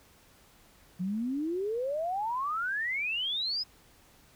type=exponential sweep; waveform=sine; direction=up; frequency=174.61 to 5170 Hz; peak=-29 dBFS; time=0.99-3.64 s; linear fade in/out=20 ms; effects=pink hiss -60 dBFS RMS until 4.35 s